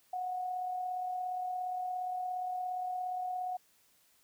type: tone with amplitude modulation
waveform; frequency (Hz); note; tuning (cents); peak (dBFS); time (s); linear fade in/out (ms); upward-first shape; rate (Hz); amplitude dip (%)
sine; 732; F#5; -19; -32; 0.13-3.57; 5; sine; 37.2; 35
effects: white hiss -68 dBFS RMS until 4.23 s